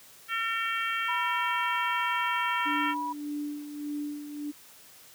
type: harmonic tone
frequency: 454.1 Hz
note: A#4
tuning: 45 cents flat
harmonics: 3 / 4 / 5 / 6 / 7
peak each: -31 / -33 / -35 / -37 / -38 dBFS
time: 0.28-2.95 s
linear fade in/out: 50 ms
type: tone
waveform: sine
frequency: 975 Hz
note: B5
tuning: 23 cents flat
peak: -30 dBFS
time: 1.08-3.13 s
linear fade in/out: 10 ms
type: tone with tremolo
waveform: sine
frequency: 293.7 Hz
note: D4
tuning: in tune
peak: -30 dBFS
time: 2.65-4.52 s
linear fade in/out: 20 ms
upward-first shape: sine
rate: 1.7 Hz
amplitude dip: 60%
effects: white hiss -53 dBFS RMS until 5.14 s + high-pass 60 Hz 12 dB/octave